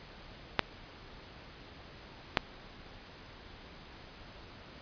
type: clicks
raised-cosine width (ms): 0.3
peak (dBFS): -7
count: 2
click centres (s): 0.593 / 2.372
effects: pink hiss -51 dBFS RMS until 4.81 s + resampled to 11025 Hz